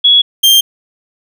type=tone pair in turn; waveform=sine / 40% pulse; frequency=3360 / 3178 Hz; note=G#7 / G7; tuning=+19 / +23 cents; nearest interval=minor second; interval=96 cents; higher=first; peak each=-4 dBFS; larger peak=neither; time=0.04-0.22 / 0.43-0.61 s; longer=neither; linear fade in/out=10 ms; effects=none